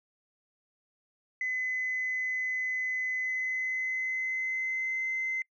sine tone with pitch glide, 2025 to 2063 Hz, B6 to C7, +43 to -25 cents, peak -28 dBFS, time 1.41-5.42 s, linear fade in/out 2 ms, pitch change +32 cents, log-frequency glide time 3.18-5.09 s, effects noise-tail reverb RT60 0.1 s tail -26 dB re dry + tanh soft clip ceiling -24 dBFS

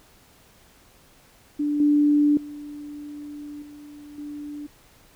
sine tone with level steps, 293.7 Hz, D4, in tune, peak -21 / -15 / -34 / -40 / -32 dBFS, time 1.59-4.67 s, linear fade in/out 10 ms, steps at 1.8 / 2.37 / 3.62 / 4.18 s, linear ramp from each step 2 ms, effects pink hiss -55 dBFS RMS until 5.15 s

